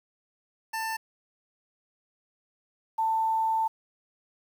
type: tone pair in turn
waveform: 25% pulse / sine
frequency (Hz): 890 / 890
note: A5 / A5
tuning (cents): +20 / +20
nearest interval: unison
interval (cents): 0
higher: neither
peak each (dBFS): -26 / -23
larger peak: second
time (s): 0.73-0.97 / 2.98-3.68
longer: second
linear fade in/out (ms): 10
effects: 9-bit